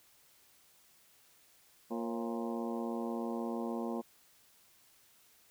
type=harmonic tone with a mistuned harmonic; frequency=116.54 Hz; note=A#2; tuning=in tune; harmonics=2 / 3 / 4 / 5 / 6 / 7 / 8 / 9; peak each=-37 / -41 / -43 / -45 / -47 / -48 / -49 / -50 dBFS; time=1.9-4.02 s; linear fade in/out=20 ms; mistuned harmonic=5; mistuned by=-92 cents; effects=white hiss -65 dBFS RMS until 5.5 s